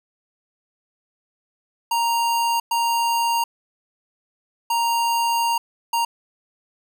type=tone bursts at uneven times; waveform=square; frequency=932.3 Hz; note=A#5; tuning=in tune; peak=-19 dBFS; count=4; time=1.91-2.6 / 2.71-3.44 / 4.7-5.58 / 5.93-6.05 s; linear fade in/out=5 ms; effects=none